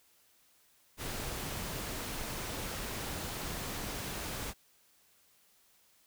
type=noise; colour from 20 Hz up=pink; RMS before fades=-39 dBFS; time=0.97-4.54 s; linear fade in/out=50 ms; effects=white hiss -67 dBFS RMS until 6.06 s